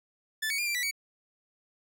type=tone with pitch steps; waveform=sawtooth; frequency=1752 / 2240 / 2406 / 2356 / 1963 / 2250 Hz; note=A6 / C#7 / D7 / D7 / B6 / C#7; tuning=-8 / +18 / +41 / +5 / -11 / +25 cents; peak=-25 dBFS; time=0.42-0.912 s; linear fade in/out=10 ms; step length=82 ms; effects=none